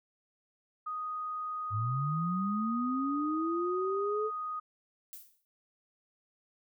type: tone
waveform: sine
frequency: 1244.5 Hz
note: D#6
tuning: in tune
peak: -34 dBFS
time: 0.86-4.6 s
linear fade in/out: 10 ms
type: linear sweep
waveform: sine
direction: up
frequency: 98.4 to 438.9 Hz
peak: -30 dBFS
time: 1.7-4.31 s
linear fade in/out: 50 ms
type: noise with exponential decay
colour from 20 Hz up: violet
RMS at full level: -43 dBFS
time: 5.13-5.45 s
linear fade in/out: 0 ms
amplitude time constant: 69 ms
effects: none